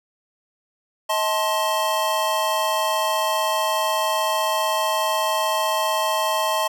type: chord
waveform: square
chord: A diminished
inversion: second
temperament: just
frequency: 633.6 / 880 / 1056 Hz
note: Eb5 / A5 / C6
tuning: +31 / 0 / +16 cents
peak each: -25 dBFS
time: 1.09-6.68 s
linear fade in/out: 10 ms
effects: none